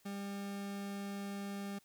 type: tone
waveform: 40% pulse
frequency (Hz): 199.7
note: G3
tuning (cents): +32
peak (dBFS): -39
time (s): 0.05-1.79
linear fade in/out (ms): 10
effects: white hiss -69 dBFS RMS until 1.84 s